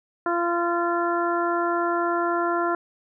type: harmonic tone with a mistuned harmonic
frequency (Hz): 343.8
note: F4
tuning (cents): -27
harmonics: 1 / 2 / 3 / 4 / 5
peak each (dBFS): -25 / -27 / -28 / -27 / -36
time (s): 0.26-2.75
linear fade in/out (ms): 2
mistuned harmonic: 5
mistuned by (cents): +20
effects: none